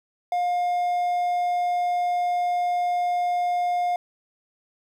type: tone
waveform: triangle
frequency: 710 Hz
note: F5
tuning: 28 cents sharp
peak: -19 dBFS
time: 0.32-3.96 s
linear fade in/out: 2 ms
effects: 9-bit